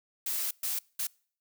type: noise bursts at uneven times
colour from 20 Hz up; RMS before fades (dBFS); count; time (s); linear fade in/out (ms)
blue; -32; 3; 0.26-0.51 / 0.63-0.79 / 0.99-1.07; 5
effects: noise-tail reverb RT60 0.5 s tail -26 dB re dry